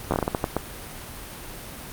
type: slowing click train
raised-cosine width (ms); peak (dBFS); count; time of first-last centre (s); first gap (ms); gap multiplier
1; -8; 10; 0.11-0.566; 12; 1.34
effects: pink hiss -38 dBFS RMS until 1.92 s + Opus 32 kbps

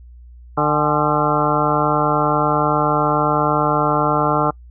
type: harmonic tone with a mistuned harmonic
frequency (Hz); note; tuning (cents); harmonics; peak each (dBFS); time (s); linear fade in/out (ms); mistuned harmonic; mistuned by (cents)
150.2; D3; +39; 1 / 2 / 3 / 4 / 5 / 6 / 7 / 8 / 9; -23 / -23 / -23 / -23 / -23 / -23 / -23 / -23 / -23; 0.57-4.51; 10; 6; -100
effects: noise-tail reverb RT60 0.1 s tail -26 dB re dry + added 60 Hz sine -38 dBFS peak until 4.7 s

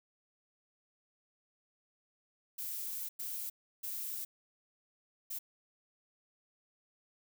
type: noise bursts at uneven times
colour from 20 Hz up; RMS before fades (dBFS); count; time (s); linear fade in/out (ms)
violet; -40; 4; 2.58-3.09 / 3.19-3.5 / 3.83-4.25 / 5.3-5.39; 10
effects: none

